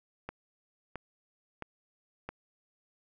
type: click train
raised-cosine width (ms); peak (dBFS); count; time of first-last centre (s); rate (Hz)
0.5; -23; 4; 0.29-2.29; 1.5
effects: none